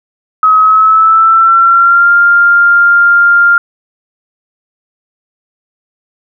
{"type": "tone with pitch glide", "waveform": "sine", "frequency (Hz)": [1275, 1398.5], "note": ["D#6", "F6"], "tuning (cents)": [42, 2], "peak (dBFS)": -3, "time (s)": [0.43, 3.58], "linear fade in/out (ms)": 2, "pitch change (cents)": 160, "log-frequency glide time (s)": [0.6, 2.11], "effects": []}